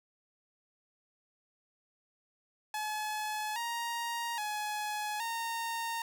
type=tone with pitch steps; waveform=sawtooth; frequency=853 / 937 / 843 / 921 Hz; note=G#5 / A#5 / G#5 / A#5; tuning=+46 / +9 / +26 / -21 cents; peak=-30 dBFS; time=2.74-6.02 s; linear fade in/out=2 ms; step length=820 ms; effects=none